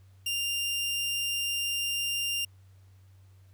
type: tone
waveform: sawtooth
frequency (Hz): 2794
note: F7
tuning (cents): 0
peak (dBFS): -25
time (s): 0.26-2.45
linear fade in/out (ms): 5
effects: added 95 Hz sine -53 dBFS peak until 3.53 s + pink hiss -69 dBFS RMS until 3.53 s